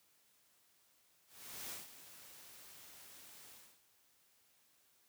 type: noise with ADSR envelope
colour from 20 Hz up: white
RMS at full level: -45 dBFS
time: 1.27-3.81 s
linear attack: 430 ms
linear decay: 170 ms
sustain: -12 dB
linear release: 290 ms
effects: white hiss -72 dBFS RMS until 5.08 s + high-pass 60 Hz 12 dB/octave